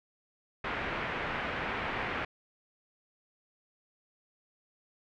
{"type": "low-pass noise", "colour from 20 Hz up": "white", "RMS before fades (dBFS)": -35, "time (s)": [0.64, 2.25], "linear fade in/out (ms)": 5, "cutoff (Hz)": 2300, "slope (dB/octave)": 24, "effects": []}